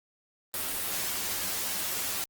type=noise with comb filter; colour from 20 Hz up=white; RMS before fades=-32 dBFS; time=0.54-2.24 s; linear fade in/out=0 ms; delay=11 ms; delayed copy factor=+0.7; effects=Opus 32 kbps